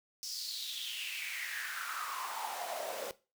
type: noise with high-pass filter sweep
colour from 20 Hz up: pink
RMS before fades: -40 dBFS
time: 0.23-3.11 s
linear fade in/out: 0 ms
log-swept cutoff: 5400 to 490 Hz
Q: 6.2
effects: noise-tail reverb RT60 0.3 s tail -18 dB re dry